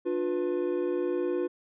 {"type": "chord", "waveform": "triangle", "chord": "B diminished", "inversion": "first", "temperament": "just", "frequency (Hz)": [296.3, 355.6, 493.9], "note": ["D4", "F4", "B4"], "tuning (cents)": [15, 31, 0], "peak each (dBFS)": [-32, -26, -31], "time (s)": [0.05, 1.48], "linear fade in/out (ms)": 20, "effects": ["resampled to 8000 Hz"]}